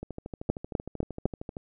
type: two click trains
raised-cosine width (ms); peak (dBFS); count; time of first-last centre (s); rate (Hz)
2; -11 / -23; 4 / 21; 0.5-1.256 / 0.03-1.568; 3.97 / 13
effects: none